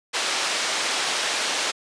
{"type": "band-pass noise", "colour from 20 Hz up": "white", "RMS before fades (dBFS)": -25, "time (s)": [0.13, 1.72], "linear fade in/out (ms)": 20, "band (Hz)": [390, 5100], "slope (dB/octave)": 12, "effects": ["resampled to 22050 Hz"]}